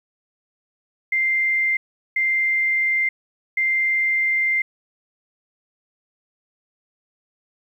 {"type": "tone bursts at uneven times", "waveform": "sine", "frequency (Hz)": 2093, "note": "C7", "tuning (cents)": 0, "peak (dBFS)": -17, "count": 3, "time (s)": [[1.12, 1.77], [2.16, 3.09], [3.57, 4.62]], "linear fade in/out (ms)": 5, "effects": ["9-bit"]}